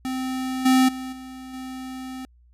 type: tone with level steps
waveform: square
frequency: 259.2 Hz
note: C4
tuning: 16 cents flat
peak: -26 / -15 / -31 / -37 / -33 dBFS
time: 0.05-2.25 s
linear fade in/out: 0 ms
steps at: 0.65 / 0.88 / 1.12 / 1.53 s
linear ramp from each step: 10 ms
effects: added 60 Hz sine -52 dBFS peak until 2.53 s + resampled to 32000 Hz